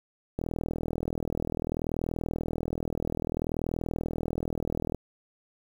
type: click train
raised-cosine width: 2 ms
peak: -17 dBFS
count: 186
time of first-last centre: 0.39-4.947 s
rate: 40.6 Hz
effects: 8-bit